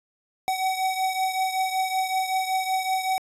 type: beating tone pair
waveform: square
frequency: 755 / 760.3 Hz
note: F#5 / F#5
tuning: +35 / +47 cents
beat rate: 5.3 Hz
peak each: -25 / -30 dBFS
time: 0.48-3.18 s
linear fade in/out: 0 ms
effects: resampled to 32000 Hz